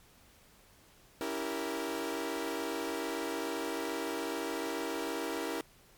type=chord; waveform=sawtooth; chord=C# diminished seventh; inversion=none; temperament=equal with one note detuned; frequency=282.7 / 329.6 / 392 / 466.2 Hz; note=C#4 / E4 / G4 / Bb4; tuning=+34 / 0 / 0 / 0 cents; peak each=-37 / -34 / -37 / -35 dBFS; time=1.21-5.61 s; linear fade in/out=0 ms; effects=pink hiss -61 dBFS RMS until 5.97 s + MP3 96 kbps